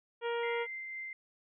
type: harmonic tone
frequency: 470 Hz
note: A#4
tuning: 14 cents sharp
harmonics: 1 / 2 / 3 / 4 / 5 / 6 / 7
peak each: -33 / -39 / -43 / -45 / -47 / -49 / -50 dBFS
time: 0.21-0.67 s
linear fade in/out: 50 ms
type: tone with tremolo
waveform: sine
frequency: 2084 Hz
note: C7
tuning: 7 cents flat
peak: -38 dBFS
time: 0.43-1.13 s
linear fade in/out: 2 ms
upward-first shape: triangle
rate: 4 Hz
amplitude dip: 25%
effects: none